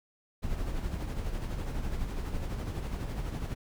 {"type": "noise with tremolo", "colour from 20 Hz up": "brown", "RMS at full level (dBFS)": -32, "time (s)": [0.42, 3.55], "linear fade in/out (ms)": 20, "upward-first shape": "sine", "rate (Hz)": 12, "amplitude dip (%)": 45, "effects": []}